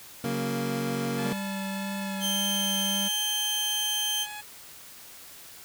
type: chord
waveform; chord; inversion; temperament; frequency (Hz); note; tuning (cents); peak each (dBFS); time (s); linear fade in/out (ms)
25% pulse; F# major; second; equal; 138.59 / 185 / 233.1; C#3 / F#3 / A#3; 0 / 0 / 0; -29 / -32 / -26; 0.24-1.33; 2
type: tone with pitch glide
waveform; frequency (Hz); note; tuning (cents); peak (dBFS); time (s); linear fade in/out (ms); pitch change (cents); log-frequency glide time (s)
15% pulse; 864 to 840.9; A5 to G#5; -32 to +21; -31; 1.17-4.42; 20; -47; 1.99-2.31
type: tone with vibrato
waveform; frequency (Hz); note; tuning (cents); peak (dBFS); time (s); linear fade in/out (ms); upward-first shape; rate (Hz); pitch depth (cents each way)
square; 196; G3; 0; -32; 1.24-3.09; 20; sine; 1.8; 12
type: tone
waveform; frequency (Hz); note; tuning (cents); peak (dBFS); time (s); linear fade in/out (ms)
sawtooth; 3136; G7; 0; -23; 2.2-4.27; 50
effects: white hiss -47 dBFS RMS until 5.64 s